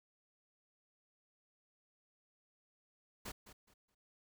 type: noise with echo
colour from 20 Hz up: pink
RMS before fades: -45 dBFS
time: 3.25-3.32 s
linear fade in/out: 10 ms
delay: 210 ms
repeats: 3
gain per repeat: -12 dB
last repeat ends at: 3.95 s
effects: none